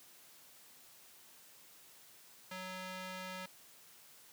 square tone with band-pass filter, 185.5 Hz, F#3, 5 cents sharp, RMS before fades -45 dBFS, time 2.51-3.46 s, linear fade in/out 5 ms, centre 2300 Hz, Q 0.57, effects white hiss -60 dBFS RMS until 4.32 s + high-pass 100 Hz 12 dB/octave

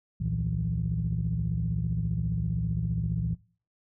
sine tone cluster, 62.8 / 76.8 / 114.5 / 163.1 / 178.2 Hz, B1 / D#2 / A#2 / E3 / F3, +30 / -22 / -31 / -18 / +35 cents, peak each -35 / -37 / -30 / -30 / -36 dBFS, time 0.2-3.35 s, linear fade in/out 10 ms, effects noise-tail reverb RT60 0.4 s tail -19 dB re dry + tanh soft clip ceiling -17 dBFS

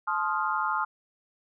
sine chord, F dominant seventh, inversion first, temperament equal with one note detuned, 866.4 / 1046.5 / 1244.5 / 1396.9 Hz, A5 / C6 / Eb6 / F6, -27 / 0 / 0 / 0 cents, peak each -31 / -31 / -30 / -31 dBFS, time 0.07-0.85 s, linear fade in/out 10 ms, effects none

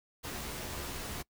pink noise with comb filter, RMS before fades -40 dBFS, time 0.23-1.23 s, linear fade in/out 20 ms, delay 14 ms, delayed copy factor +0.5, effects noise-tail reverb RT60 0.1 s tail -23 dB re dry

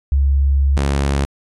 sine / sawtooth tone pair in turn, 69.1 / 69.66 Hz, C#2 / C#2, -5 / +9 cents, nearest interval unison, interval 14 cents, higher second, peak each -11 dBFS, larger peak neither, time 0.12-0.77 / 0.77-1.25 s, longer first, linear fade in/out 0 ms, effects resampled to 24000 Hz

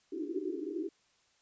pink band-pass noise, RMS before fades -37 dBFS, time 0.12-0.89 s, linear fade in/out 10 ms, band 290 to 400 Hz, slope 96 dB/octave, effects white hiss -70 dBFS RMS until 1.41 s + resampled to 16000 Hz

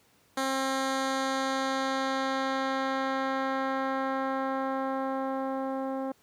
10% pulse tone with low-pass filter sweep, 266.9 Hz, C4, 35 cents sharp, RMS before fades -30 dBFS, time 0.37-6.12 s, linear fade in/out 5 ms, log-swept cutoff 11000 to 630 Hz, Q 0.76, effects pink hiss -64 dBFS RMS until 6.22 s + high-pass 100 Hz 12 dB/octave

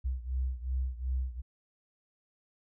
sine beating tone pair, 63.2 / 65.9 Hz, B1 / C2, +41 / +13 cents, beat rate 2.7 Hz, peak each -32 / -35 dBFS, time 0.04-1.42 s, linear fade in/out 20 ms, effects none

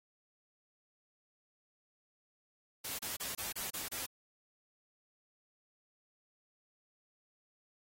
white noise bursts, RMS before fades -40 dBFS, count 7, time 2.84-4.064 s, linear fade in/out 10 ms, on 150 ms, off 29 ms, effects AAC 48 kbps

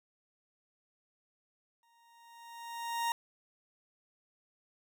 40% pulse tone with exponential growth, 932.3 Hz, A#5, in tune, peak -28 dBFS, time 1.83-3.12 s, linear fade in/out 1 ms, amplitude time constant 280 ms, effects none

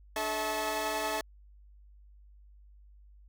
sawtooth tone cluster, 293.7 / 429.7 / 647 / 870 / 1091 Hz, D4 / A4 / E5 / A5 / C#6, 0 / -41 / -32 / -20 / -28 cents, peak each -38 / -35 / -31 / -31 / -38 dBFS, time 0.16-1.21 s, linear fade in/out 2 ms, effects added 50 Hz sine -53 dBFS peak until 3.28 s

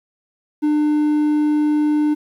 triangle tone, 300 Hz, D4, 37 cents sharp, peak -12 dBFS, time 0.62-2.15 s, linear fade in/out 20 ms, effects 9-bit

